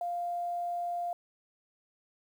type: tone with quantisation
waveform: sine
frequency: 698.5 Hz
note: F5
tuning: in tune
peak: -31 dBFS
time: 0.01-1.13 s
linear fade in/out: 2 ms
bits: 10
effects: none